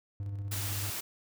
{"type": "tone with tremolo", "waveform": "triangle", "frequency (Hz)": 100.2, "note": "G2", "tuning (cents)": 38, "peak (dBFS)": -31, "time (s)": [0.2, 0.9], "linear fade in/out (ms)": 0, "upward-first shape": "square", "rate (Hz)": 16, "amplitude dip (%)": 30}
{"type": "noise", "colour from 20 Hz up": "white", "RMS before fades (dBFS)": -37, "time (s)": [0.51, 1.01], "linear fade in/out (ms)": 10}
{"effects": []}